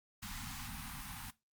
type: band-stop noise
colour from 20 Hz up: pink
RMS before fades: -45 dBFS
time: 0.22-1.31 s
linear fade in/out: 10 ms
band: 270 to 760 Hz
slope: 96 dB/octave
effects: noise-tail reverb RT60 0.2 s tail -17 dB re dry + Opus 48 kbps